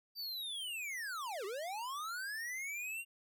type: linear two-way sweep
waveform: square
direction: down then up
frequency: 4699 to 369.4 to 2804 Hz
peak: -40 dBFS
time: 0.15-3.05 s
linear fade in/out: 50 ms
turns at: 1.45 s
effects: none